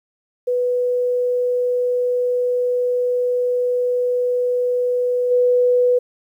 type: tone with level steps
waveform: sine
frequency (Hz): 493.9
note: B4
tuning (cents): 0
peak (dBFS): -16 / -12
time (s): 0.47-5.99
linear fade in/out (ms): 10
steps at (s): 5.3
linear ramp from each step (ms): 20
effects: 9-bit